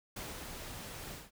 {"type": "noise with ADSR envelope", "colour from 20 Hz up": "pink", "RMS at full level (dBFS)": -42, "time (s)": [0.16, 1.31], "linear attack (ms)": 7, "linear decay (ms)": 200, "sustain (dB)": -3, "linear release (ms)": 180, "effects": []}